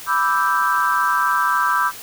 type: chord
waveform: sine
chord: E minor seventh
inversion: second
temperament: equal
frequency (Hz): 987.8 / 1174.7 / 1318.5 / 1568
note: B5 / D6 / E6 / G6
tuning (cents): 0 / 0 / 0 / 0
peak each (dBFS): -21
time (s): 0.06-1.92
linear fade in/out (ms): 50
effects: white hiss -36 dBFS RMS until 2.02 s